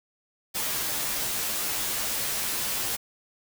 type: noise with comb filter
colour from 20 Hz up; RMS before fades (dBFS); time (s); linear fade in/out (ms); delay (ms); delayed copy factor
white; -29; 0.54-2.97; 20; 12; -0.7
effects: none